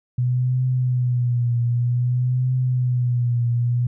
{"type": "tone with vibrato", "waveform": "sine", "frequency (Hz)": 123.47, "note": "B2", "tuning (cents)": 0, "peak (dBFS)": -17, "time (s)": [0.18, 3.87], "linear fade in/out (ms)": 5, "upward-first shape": "triangle", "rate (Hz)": 0.53, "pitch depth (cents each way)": 67, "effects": []}